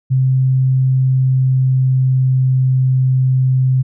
sine tone with pitch glide, 130.81 to 129.98 Hz, C3 to C3, 0 to -11 cents, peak -10 dBFS, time 0.1-3.83 s, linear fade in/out 20 ms, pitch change -11 cents, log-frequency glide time 0.89-2.64 s, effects none

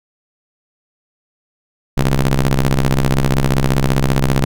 sawtooth ring-modulated tone, 65.41 Hz, C2, in tune, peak -5 dBFS, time 1.97-4.45 s, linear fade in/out 5 ms, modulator 73 Hz, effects none

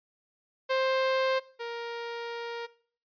sawtooth tone pair in turn, 526 / 468.6 Hz, C5 / A#4, +9 / +9 cents, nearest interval major second, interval 200 cents, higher first, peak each -21 / -30 dBFS, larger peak first, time 0.69-1.4 / 1.59-2.67 s, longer second, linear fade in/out 20 ms, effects noise-tail reverb RT60 0.5 s tail -20 dB re dry + resampled to 11025 Hz

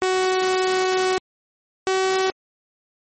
sawtooth tone pair in turn, 372.8 / 378.7 Hz, F#4 / F#4, +13 / +40 cents, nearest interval unison, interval 27 cents, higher second, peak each -14 dBFS, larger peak neither, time 0.02-1.18 / 1.87-2.3 s, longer first, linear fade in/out 0 ms, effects MP3 32 kbps

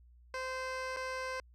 15% pulse tone with dropouts, 518 Hz, C5, 17 cents flat, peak -30 dBFS, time 0.34-1.4 s, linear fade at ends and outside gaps 1 ms, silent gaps 0.963-0.969 s, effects added 60 Hz sine -57 dBFS peak until 1.54 s + low-pass 6000 Hz 12 dB/octave

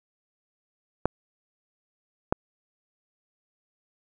clicks, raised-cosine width 1 ms, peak -7 dBFS, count 2, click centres 1.056 / 2.325 s, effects none

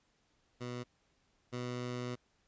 15% pulse tone pair in turn, 122.9 / 123.45 Hz, B2 / B2, -8 / 0 cents, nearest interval unison, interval 8 cents, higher second, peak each -33 / -31 dBFS, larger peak second, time 0.6-0.84 / 1.52-2.16 s, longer second, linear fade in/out 20 ms, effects pink hiss -74 dBFS RMS until 2.47 s + resampled to 16000 Hz

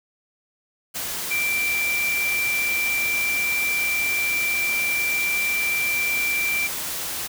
sine tone in noise, 2351 Hz, D7, 1 cent sharp, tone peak -21 dBFS, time 1.3-6.68 s, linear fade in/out 20 ms, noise white, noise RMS -29 dBFS, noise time 0.94-7.28 s, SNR +5 dB, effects none

